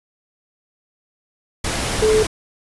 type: tone in noise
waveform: sine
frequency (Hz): 433.7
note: A4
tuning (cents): -25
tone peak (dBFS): -12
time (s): 2.02-2.23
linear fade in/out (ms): 5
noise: pink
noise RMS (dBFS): -22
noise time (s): 1.64-2.27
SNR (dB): +7
effects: resampled to 24000 Hz